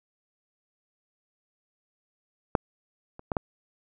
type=clicks; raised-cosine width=1 ms; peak=-6 / -28 / -14 / -11 dBFS; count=4; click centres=2.552 / 3.194 / 3.318 / 3.368 s; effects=none